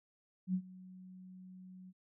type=tone with ADSR envelope; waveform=sine; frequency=185 Hz; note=F#3; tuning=in tune; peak=-29 dBFS; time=0.47-1.93 s; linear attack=70 ms; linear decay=72 ms; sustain=-21 dB; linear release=42 ms; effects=none